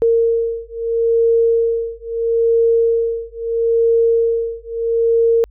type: beating tone pair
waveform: sine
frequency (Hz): 460 / 460.76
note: A#4 / A#4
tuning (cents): -23 / -20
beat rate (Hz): 0.76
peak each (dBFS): -16 / -16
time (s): 0.02-5.44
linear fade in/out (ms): 0
effects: added 50 Hz sine -42 dBFS peak until 5.5 s